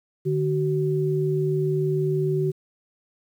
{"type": "tone pair together", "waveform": "sine", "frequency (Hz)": [150, 376.7], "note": ["D3", "F#4"], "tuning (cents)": [37, 31], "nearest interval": "octave + major third", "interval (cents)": 1594, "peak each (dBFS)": -23, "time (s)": [0.25, 2.52], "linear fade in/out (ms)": 20, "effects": ["9-bit"]}